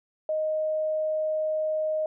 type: tone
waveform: sine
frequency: 622.3 Hz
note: D#5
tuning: in tune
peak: -24 dBFS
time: 0.29-2.06 s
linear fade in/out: 2 ms
effects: none